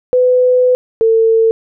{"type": "tone pair in turn", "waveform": "sine", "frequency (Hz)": [502, 450], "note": ["B4", "A4"], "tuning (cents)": [28, 39], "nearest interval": "major second", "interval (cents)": 189, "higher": "first", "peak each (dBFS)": -7, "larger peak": "neither", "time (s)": [[0.13, 0.75], [1.01, 1.51]], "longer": "first", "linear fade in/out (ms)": 0, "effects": []}